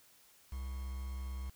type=tone with quantisation; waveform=triangle; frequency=65.41 Hz; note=C2; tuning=in tune; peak=-36 dBFS; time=0.52-1.5 s; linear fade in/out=5 ms; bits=9; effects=white hiss -64 dBFS RMS until 1.55 s